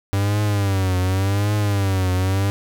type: tone with vibrato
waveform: 45% pulse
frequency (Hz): 98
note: G2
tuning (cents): 0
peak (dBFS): -17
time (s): 0.13-2.5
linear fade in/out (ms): 0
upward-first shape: triangle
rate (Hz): 0.88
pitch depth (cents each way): 130
effects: none